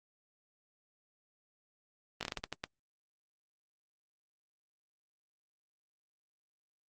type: slowing click train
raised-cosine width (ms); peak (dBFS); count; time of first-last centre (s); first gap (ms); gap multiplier
0.2; -18; 9; 2.21-2.639; 18; 1.3
effects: Opus 32 kbps